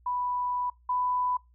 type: tone pair in turn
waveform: sine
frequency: 987.8 / 995.2 Hz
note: B5 / B5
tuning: 0 / +13 cents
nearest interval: unison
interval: 13 cents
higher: second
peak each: -27 / -25 dBFS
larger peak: second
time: 0.06-0.7 / 0.89-1.37 s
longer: first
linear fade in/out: 5 ms
effects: noise-tail reverb RT60 0.2 s tail -22 dB re dry + added 60 Hz sine -57 dBFS peak until 1.54 s